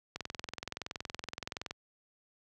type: click train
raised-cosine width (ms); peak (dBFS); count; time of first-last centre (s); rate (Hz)
0.2; -20; 34; 0.16-1.709; 21.3
effects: high-pass 60 Hz 12 dB/octave